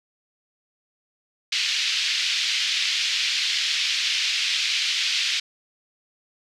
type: band-pass noise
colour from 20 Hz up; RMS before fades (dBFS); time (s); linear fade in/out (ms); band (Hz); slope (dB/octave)
pink; -24; 1.52-5.4; 5; 2400 to 5100; 24
effects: none